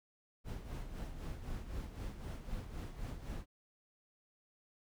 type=noise with tremolo; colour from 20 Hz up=brown; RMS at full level=-41 dBFS; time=0.44-3.46 s; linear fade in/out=50 ms; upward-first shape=sine; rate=3.9 Hz; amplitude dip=60%; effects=none